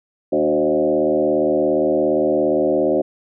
sine tone with frequency modulation, 450.5 Hz, A4, 41 cents sharp, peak -14 dBFS, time 0.32-3.02 s, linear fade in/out 10 ms, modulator 77.3 Hz, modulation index 2.4, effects none

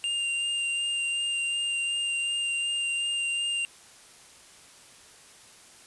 square tone with vibrato, 2794 Hz, F7, in tune, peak -27 dBFS, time 0.04-3.65 s, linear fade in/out 0 ms, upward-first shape sine, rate 2.7 Hz, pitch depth 11 cents each way, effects white hiss -52 dBFS RMS until 5.86 s + resampled to 24000 Hz

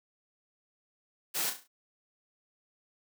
white noise with echo, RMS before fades -32 dBFS, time 1.34-1.51 s, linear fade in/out 20 ms, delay 34 ms, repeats 5, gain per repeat -7 dB, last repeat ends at 1.68 s, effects high-pass 200 Hz 12 dB/octave

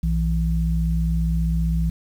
sine tone pair together, 60.01 / 164.81 Hz, B1 / E3, -49 / 0 cents, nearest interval octave + perfect fourth, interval 1749 cents, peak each -20 / -22 dBFS, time 0.03-1.9 s, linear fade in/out 5 ms, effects 8-bit

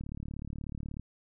click train, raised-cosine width 5 ms, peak -27 dBFS, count 37, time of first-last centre 0.01-0.996 s, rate 36.5 Hz, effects none

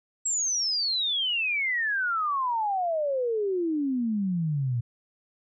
sine exponential sweep, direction down, 7750 to 115.2 Hz, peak -24 dBFS, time 0.25-4.81 s, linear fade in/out 10 ms, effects none

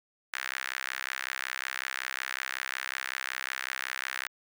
sawtooth tone with high-pass filter, 65.41 Hz, C2, in tune, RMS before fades -36 dBFS, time 0.33-4.28 s, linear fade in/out 5 ms, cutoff 1700 Hz, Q 2.7, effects none

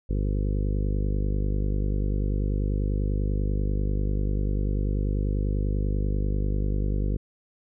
harmonic tone, 50.2 Hz, G1, 42 cents sharp, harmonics 1 / 2 / 3 / 4 / 5 / 6 / 7 / 8 / 9 / 10, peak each -24 / -30 / -34 / -36 / -38 / -40 / -41 / -42 / -43 / -44 dBFS, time 0.09-7.17 s, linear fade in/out 10 ms, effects none

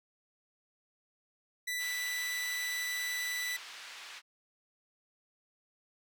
sawtooth tone, 1978 Hz, B6, 2 cents sharp, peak -30 dBFS, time 1.67-3.57 s, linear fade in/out 10 ms
pink band-pass noise, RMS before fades -48 dBFS, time 1.78-4.22 s, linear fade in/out 50 ms, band 1600 to 4900 Hz, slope 12 dB/octave
effects none

